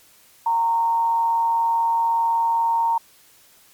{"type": "tone with amplitude modulation", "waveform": "sine", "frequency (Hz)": 921, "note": "A#5", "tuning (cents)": -21, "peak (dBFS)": -15, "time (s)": [0.46, 2.98], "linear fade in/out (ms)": 5, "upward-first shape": "sine", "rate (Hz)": 165, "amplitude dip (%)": 35, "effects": ["white hiss -53 dBFS RMS until 3.73 s", "MP3 96 kbps"]}